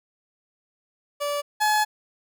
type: tone pair in turn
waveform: 30% pulse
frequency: 579 / 850.6 Hz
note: D5 / G#5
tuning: -25 / +41 cents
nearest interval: perfect fifth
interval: 666 cents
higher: second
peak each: -22 / -16 dBFS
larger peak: second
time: 1.2-1.42 / 1.6-1.85 s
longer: second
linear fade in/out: 20 ms
effects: none